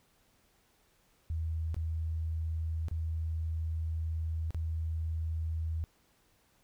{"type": "tone with dropouts", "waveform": "sine", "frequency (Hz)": 80.6, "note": "E2", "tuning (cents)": -38, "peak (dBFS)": -31, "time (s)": [1.3, 5.84], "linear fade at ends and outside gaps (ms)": 0, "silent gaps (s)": [[1.744, 1.765], [2.884, 2.913], [4.506, 4.546]], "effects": ["pink hiss -69 dBFS RMS until 6.63 s"]}